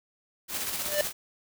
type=noise with tremolo; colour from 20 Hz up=white; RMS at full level=-31 dBFS; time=0.48-1.13 s; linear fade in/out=50 ms; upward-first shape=square; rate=16 Hz; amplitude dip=35%
type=tone with exponential growth; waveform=square; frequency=593 Hz; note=D5; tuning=17 cents sharp; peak=-21 dBFS; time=0.78-1.01 s; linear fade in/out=1 ms; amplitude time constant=50 ms
effects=none